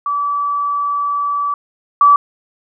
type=tone pair in turn; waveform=sine; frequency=1152 / 1152 Hz; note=D6 / D6; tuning=-34 / -34 cents; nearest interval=unison; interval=0 cents; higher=neither; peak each=-15 / -5 dBFS; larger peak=second; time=0.06-1.54 / 2.01-2.16 s; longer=first; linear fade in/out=2 ms; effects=none